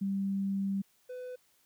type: tone pair in turn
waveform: sine / triangle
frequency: 196 / 501.7 Hz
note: G3 / B4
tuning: 0 / +27 cents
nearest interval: octave + major third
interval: 1627 cents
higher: second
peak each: -29 / -37 dBFS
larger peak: first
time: 0.01-0.82 / 1.09-1.36 s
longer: first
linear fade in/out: 10 ms
effects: white hiss -69 dBFS RMS until 1.65 s